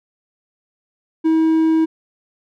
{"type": "tone", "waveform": "triangle", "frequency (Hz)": 320.8, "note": "E4", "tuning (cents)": -47, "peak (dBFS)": -10, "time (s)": [1.24, 1.86], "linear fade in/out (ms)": 20, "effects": []}